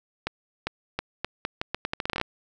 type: accelerating click train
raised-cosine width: 0.3 ms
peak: -11 dBFS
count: 17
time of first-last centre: 0.27-2.214 s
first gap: 400 ms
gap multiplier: 0.8
effects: none